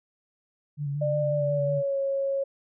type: tone with vibrato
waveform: sine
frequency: 143.9 Hz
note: D3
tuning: 35 cents flat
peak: -27 dBFS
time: 0.77-1.83 s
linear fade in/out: 50 ms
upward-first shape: square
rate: 5.5 Hz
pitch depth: 32 cents each way
type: tone with pitch glide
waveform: sine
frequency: 598 to 548.4 Hz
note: D5 to C#5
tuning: +31 to -19 cents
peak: -24 dBFS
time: 1.01-2.44 s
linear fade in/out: 10 ms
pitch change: -150 cents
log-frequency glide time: 1.25-1.98 s
effects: none